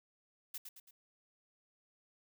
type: noise with echo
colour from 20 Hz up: blue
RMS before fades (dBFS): -43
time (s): 0.54-0.58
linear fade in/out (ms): 5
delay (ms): 110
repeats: 3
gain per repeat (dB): -6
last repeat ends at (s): 0.91
effects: none